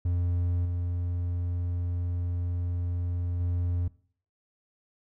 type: tone with level steps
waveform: triangle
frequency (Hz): 87.8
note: F2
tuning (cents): +10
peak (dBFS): -22 / -25 / -23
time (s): 0.05-3.88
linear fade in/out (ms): 5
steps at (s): 0.65 / 3.4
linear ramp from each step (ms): 5
effects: noise-tail reverb RT60 0.5 s tail -20 dB re dry